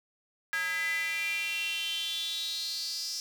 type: tone with high-pass filter sweep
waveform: square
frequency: 182.3 Hz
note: F#3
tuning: 25 cents flat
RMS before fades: -33 dBFS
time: 0.53-3.2 s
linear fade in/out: 0 ms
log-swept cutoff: 1700 to 5300 Hz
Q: 7.6
effects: none